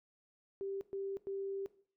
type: tone bursts at uneven times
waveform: sine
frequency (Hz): 392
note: G4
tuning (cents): 0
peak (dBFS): -37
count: 3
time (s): 0.61-0.81 / 0.93-1.17 / 1.27-1.66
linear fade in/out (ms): 0
effects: noise-tail reverb RT60 0.5 s tail -17 dB re dry

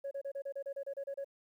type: tone bursts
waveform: sine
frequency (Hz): 554.4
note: C#5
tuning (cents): 0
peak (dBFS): -35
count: 12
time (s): 0.04-1.245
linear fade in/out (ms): 10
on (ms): 72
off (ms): 31
effects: tanh soft clip ceiling -34 dBFS + 12-bit

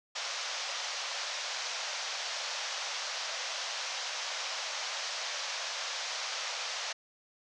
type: band-pass noise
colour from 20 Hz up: white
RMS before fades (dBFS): -37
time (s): 0.15-6.93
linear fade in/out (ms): 10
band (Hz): 520 to 6300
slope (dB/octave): 48
effects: none

